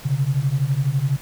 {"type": "beating tone pair", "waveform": "sine", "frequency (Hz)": [130.3, 142.3], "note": ["C3", "C#3"], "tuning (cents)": [-7, 46], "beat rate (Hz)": 12, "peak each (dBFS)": [-21, -20], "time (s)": [0.05, 1.17], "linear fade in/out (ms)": 10, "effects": ["pink hiss -41 dBFS RMS until 1.21 s"]}